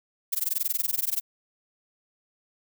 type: noise with amplitude modulation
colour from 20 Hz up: violet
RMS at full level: -24 dBFS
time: 0.32-1.21 s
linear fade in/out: 10 ms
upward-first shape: sine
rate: 21.2 Hz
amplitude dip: 100%
effects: none